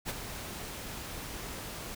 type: noise with ADSR envelope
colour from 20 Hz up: pink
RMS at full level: -33 dBFS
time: 0.05-1.95 s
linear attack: 44 ms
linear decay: 27 ms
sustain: -8 dB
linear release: 7 ms
effects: none